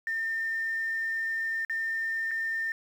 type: tone with dropouts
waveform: sine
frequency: 1807 Hz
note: A6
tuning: 46 cents sharp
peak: -27 dBFS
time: 0.07-2.72 s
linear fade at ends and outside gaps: 1 ms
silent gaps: 1.649-1.697 / 2.31-2.314 s
effects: tanh soft clip ceiling -23 dBFS + 9-bit